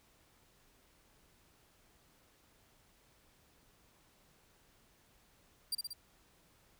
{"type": "tone with echo", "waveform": "sawtooth", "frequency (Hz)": 4724, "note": "D8", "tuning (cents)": 9, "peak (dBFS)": -30, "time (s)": [5.72, 5.75], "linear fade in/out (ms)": 5, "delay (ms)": 61, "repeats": 3, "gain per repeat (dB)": -3, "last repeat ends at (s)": 5.933, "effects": ["pink hiss -68 dBFS RMS until 6.79 s"]}